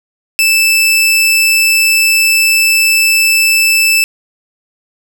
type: tone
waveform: sawtooth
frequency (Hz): 2637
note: E7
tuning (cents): 0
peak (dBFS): -4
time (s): 0.39-4.04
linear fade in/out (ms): 0
effects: none